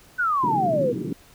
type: exponential sweep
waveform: sine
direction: down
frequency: 1528 to 462.7 Hz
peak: -19 dBFS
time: 0.18-0.93 s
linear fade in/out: 20 ms
type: band-pass noise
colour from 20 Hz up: pink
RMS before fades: -28 dBFS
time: 0.43-1.13 s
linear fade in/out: 5 ms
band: 130 to 390 Hz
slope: 48 dB/octave
effects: pink hiss -52 dBFS RMS until 1.34 s